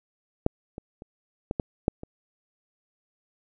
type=clicks; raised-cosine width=2 ms; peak=-7 / -23 / -28 / -14 / -12 / -7 / -24 dBFS; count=7; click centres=0.464 / 0.781 / 1.021 / 1.511 / 1.598 / 1.881 / 2.034 s; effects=none